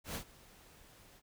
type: noise with ADSR envelope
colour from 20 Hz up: pink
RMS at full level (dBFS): -39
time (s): 0.04-1.22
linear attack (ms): 110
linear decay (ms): 87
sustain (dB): -21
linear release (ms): 51
effects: none